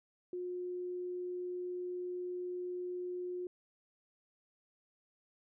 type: tone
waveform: sine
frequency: 359.2 Hz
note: F4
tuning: 49 cents sharp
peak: -37 dBFS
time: 0.33-3.47 s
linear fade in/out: 2 ms
effects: none